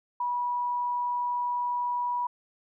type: tone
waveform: sine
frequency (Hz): 974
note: B5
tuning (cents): -24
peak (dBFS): -26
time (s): 0.2-2.27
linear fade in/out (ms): 5
effects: none